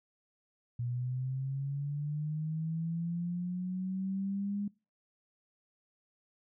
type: linear sweep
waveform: sine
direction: up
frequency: 119.7 to 204.8 Hz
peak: -32 dBFS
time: 0.79-4.68 s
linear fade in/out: 5 ms
effects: noise-tail reverb RT60 0.3 s tail -23 dB re dry